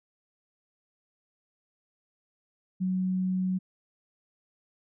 sine tone, 185.6 Hz, F#3, 6 cents sharp, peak -25 dBFS, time 2.8-3.59 s, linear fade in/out 20 ms, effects none

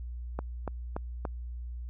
click train, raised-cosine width 1 ms, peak -19 dBFS, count 4, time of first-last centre 0.39-1.252 s, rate 3.48 Hz, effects added 60 Hz sine -36 dBFS peak until 1.89 s

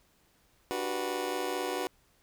25% pulse chord, G major seventh, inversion second, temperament just, 294 / 367.5 / 392 / 490 Hz, D4 / F#4 / G4 / B4, +2 / -12 / 0 / -14 cents, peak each -36 / -31 / -37 / -32 dBFS, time 0.71-1.87 s, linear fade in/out 0 ms, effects pink hiss -67 dBFS RMS until 2.22 s

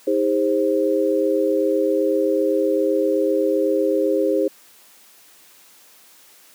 sine tone cluster, 316.7 / 404.5 / 527 Hz, D#4 / G#4 / C5, +31 / -46 / +12 cents, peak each -21 / -20 / -20 dBFS, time 0.07-4.48 s, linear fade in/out 5 ms, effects white hiss -50 dBFS RMS until 6.54 s + high-pass 200 Hz 12 dB/octave

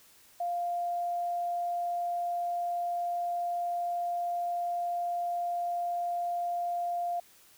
sine tone, 698.5 Hz, F5, in tune, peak -29 dBFS, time 0.4-7.2 s, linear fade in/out 5 ms, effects white hiss -59 dBFS RMS until 7.57 s

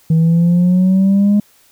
sine exponential sweep, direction up, 159.7 to 207.7 Hz, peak -6 dBFS, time 0.1-1.4 s, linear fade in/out 5 ms, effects tanh soft clip ceiling -7 dBFS + white hiss -51 dBFS RMS until 1.71 s

